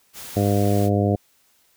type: noise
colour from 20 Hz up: white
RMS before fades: -37 dBFS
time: 0.13-0.9 s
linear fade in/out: 50 ms
type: harmonic tone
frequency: 101.4 Hz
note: G#2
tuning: 41 cents flat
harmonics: 1 / 2 / 3 / 4 / 5 / 6 / 7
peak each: -20 / -23 / -25 / -26 / -27 / -28 / -28 dBFS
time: 0.36-1.16 s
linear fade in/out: 10 ms
effects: white hiss -61 dBFS RMS until 1.76 s